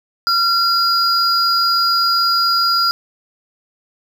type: tone pair together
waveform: triangle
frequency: 1371 / 4882 Hz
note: F6 / D#8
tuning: -32 / -34 cents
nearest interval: octave + minor seventh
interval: 2198 cents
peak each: -14 dBFS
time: 0.27-2.91 s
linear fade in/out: 0 ms
effects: none